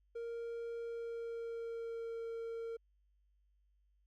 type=tone with pitch glide; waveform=triangle; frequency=465.6 to 458.4 Hz; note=A#4 to A#4; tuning=-2 to -29 cents; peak=-38 dBFS; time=0.15-2.77 s; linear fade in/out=10 ms; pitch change=-27 cents; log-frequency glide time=0.79-2.25 s; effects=added 50 Hz sine -70 dBFS peak until 4.06 s